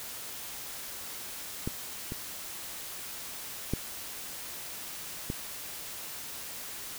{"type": "clicks", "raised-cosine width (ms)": 3, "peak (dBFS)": [-18, -23, -15, -19], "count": 4, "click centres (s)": [1.675, 2.121, 3.736, 5.301], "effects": ["white hiss -41 dBFS RMS until 6.98 s"]}